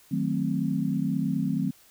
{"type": "chord", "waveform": "sine", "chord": "D# diminished seventh", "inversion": "none", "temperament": "equal", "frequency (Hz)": [155.56, 185, 220, 261.6], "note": ["D#3", "F#3", "A3", "C4"], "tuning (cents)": [0, 0, 0, 0], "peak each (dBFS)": [-30, -29, -30, -29], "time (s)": [0.11, 1.71], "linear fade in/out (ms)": 10, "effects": ["white hiss -57 dBFS RMS until 1.9 s"]}